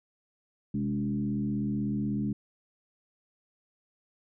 sine tone with frequency modulation, 207.7 Hz, G#3, in tune, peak -27 dBFS, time 0.74-2.33 s, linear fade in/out 5 ms, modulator 76.2 Hz, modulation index 1, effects none

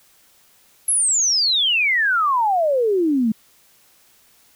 sine exponential sweep, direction down, 11290 to 211.2 Hz, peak -15 dBFS, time 0.88-3.32 s, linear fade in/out 5 ms, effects white hiss -55 dBFS RMS until 4.55 s

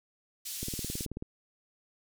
white band-pass noise, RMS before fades -39 dBFS, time 0.45-1.06 s, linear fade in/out 10 ms, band 3800 to 12000 Hz, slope 12 dB/octave
click train, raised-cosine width 3 ms, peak -24 dBFS, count 12, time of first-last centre 0.63-1.225 s, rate 18.5 Hz
effects none

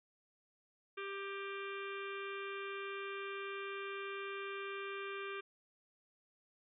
harmonic tone with a mistuned harmonic, 395.1 Hz, G4, 14 cents sharp, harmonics 1 / 3 / 4 / 5 / 6 / 7 / 8 / 9, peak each -44 / -47 / -49 / -57 / -49 / -54 / -57 / -59 dBFS, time 0.97-5.41 s, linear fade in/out 10 ms, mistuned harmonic 5, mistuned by -46 cents, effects none

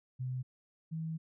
sine tone pair in turn, 127.8 / 161.02 Hz, C3 / E3, -40 / -40 cents, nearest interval major third, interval 400 cents, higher second, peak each -34 / -35 dBFS, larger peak first, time 0.19-0.43 / 0.91-1.18 s, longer second, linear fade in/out 20 ms, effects none

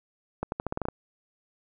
accelerating click train, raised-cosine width 1 ms, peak -15 dBFS, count 9, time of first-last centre 0.43-0.886 s, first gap 91 ms, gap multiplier 0.86, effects none

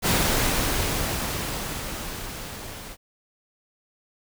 pink noise with level ramp, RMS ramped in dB -20 to -39 dBFS, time 0.02-2.97 s, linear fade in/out 50 ms, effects none

